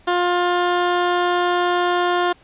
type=tone; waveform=15% pulse; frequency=353.9 Hz; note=F4; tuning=23 cents sharp; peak=-10 dBFS; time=0.07-2.33 s; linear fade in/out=10 ms; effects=pink hiss -52 dBFS RMS until 2.43 s + resampled to 8000 Hz